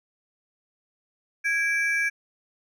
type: ring-modulated tone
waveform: triangle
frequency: 1987 Hz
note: B6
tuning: 10 cents sharp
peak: -17 dBFS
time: 1.44-2.1 s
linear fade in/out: 20 ms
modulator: 338 Hz
effects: none